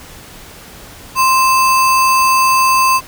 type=tone with sample-and-hold; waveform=sine; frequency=1045 Hz; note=C6; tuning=2 cents flat; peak=-8 dBFS; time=1.15-3.01 s; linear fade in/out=50 ms; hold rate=3675 Hz; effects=pink hiss -36 dBFS RMS until 3.07 s